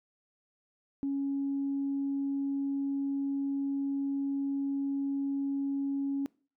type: tone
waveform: sine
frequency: 277.2 Hz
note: C#4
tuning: in tune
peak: -28 dBFS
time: 1.03-6.26 s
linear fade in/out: 0 ms
effects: noise-tail reverb RT60 0.4 s tail -23 dB re dry + tanh soft clip ceiling -24 dBFS

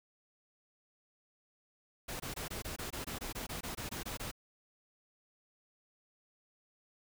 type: noise bursts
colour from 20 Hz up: pink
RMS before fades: -41 dBFS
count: 16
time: 2.08-4.315 s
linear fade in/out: 10 ms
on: 120 ms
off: 21 ms
effects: none

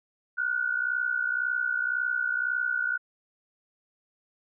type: tone pair together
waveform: sine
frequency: 1438.1 / 1500 Hz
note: F#6 / F#6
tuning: -50 / +23 cents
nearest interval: minor second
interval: 73 cents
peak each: -28 dBFS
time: 0.37-2.98 s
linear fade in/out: 20 ms
effects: none

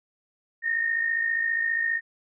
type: tone with amplitude modulation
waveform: sine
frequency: 1839 Hz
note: A#6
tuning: 24 cents flat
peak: -20 dBFS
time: 0.62-2.01 s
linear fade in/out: 50 ms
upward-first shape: sine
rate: 54.9 Hz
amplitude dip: 60%
effects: none

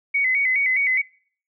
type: tone with vibrato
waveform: sine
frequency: 2134 Hz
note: C7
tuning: 34 cents sharp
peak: -17 dBFS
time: 0.14-1.02 s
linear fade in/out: 10 ms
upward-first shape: square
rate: 4.8 Hz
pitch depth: 83 cents each way
effects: noise-tail reverb RT60 0.5 s tail -23 dB re dry

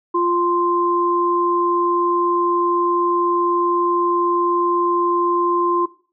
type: tone pair together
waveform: sine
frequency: 348.4 / 1044 Hz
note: F4 / C6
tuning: -4 / -4 cents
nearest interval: octave + perfect fifth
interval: 1900 cents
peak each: -18 dBFS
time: 0.14-5.86 s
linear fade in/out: 10 ms
effects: noise-tail reverb RT60 0.4 s tail -18 dB re dry

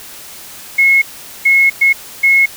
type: tone bursts at uneven times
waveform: sine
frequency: 2174 Hz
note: C#7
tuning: 34 cents flat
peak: -6 dBFS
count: 4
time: 0.78-1.02 / 1.45-1.7 / 1.81-1.93 / 2.23-2.46 s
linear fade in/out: 10 ms
effects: white hiss -33 dBFS RMS until 2.56 s

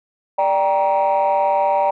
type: chord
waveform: sine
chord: G minor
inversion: second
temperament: just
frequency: 588 / 784 / 940.8 Hz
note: D5 / G5 / Bb5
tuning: +2 / 0 / +16 cents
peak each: -17 dBFS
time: 0.38-1.91 s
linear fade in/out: 10 ms
effects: tanh soft clip ceiling -10 dBFS

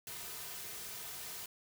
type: noise with comb filter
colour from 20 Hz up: white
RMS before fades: -45 dBFS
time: 0.07-1.46 s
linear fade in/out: 2 ms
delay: 3.6 ms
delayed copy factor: -0.6
effects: none

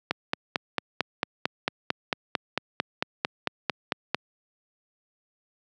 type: click train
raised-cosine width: 0.3 ms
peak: -7 dBFS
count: 19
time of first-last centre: 0.11-4.146 s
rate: 4.46 Hz
effects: high-pass 150 Hz 12 dB/octave

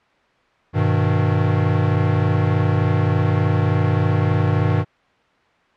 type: chord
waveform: square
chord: G augmented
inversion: none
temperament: equal with one note detuned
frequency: 100.06 / 123.47 / 155.56 Hz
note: G2 / B2 / D#3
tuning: +36 / 0 / 0 cents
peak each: -19 / -22 / -21 dBFS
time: 0.73-4.85 s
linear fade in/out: 50 ms
effects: white hiss -57 dBFS RMS until 5.76 s + low-pass 2000 Hz 12 dB/octave

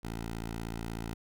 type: tone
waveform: 10% pulse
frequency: 56.4 Hz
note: A1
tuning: 44 cents sharp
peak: -28 dBFS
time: 0.03-1.14 s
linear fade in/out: 10 ms
effects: none

